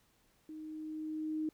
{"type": "tone with level ramp", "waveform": "sine", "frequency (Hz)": 311.1, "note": "D#4", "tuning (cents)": 0, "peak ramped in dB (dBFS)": [-44, -32], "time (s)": [0.49, 1.49], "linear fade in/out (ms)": 2, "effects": ["pink hiss -71 dBFS RMS until 1.53 s"]}